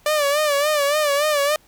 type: tone with vibrato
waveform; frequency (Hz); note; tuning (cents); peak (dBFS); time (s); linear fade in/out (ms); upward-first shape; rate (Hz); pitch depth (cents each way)
sawtooth; 587.3; D5; 0; -13; 0.06-1.56; 2; sine; 3.5; 81
effects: pink hiss -55 dBFS RMS until 1.67 s